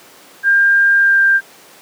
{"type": "tone with pitch glide", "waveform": "sine", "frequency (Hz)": [1600, 1587.1], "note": ["G6", "G6"], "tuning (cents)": [35, 21], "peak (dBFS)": -8, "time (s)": [0.43, 1.41], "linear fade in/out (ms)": 50, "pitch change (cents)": -14, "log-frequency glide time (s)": [0.96, 1.21], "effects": ["pink hiss -42 dBFS RMS until 1.81 s", "high-pass 300 Hz 12 dB/octave"]}